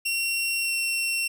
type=tone with pitch glide; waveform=sawtooth; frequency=2736 to 2720 Hz; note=F7 to F7; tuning=-36 to -46 cents; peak=-21 dBFS; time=0.05-1.28 s; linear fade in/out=10 ms; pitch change=-10 cents; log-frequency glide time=0.61-0.72 s; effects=none